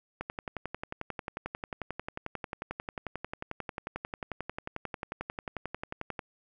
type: click train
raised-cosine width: 0.5 ms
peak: -20 dBFS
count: 68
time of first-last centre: 0.21-6.192 s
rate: 11.2 Hz
effects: none